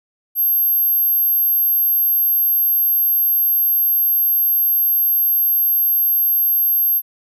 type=tone; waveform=sine; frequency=12510 Hz; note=G9; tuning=5 cents flat; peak=-13 dBFS; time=0.35-7.02 s; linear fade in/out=50 ms; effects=none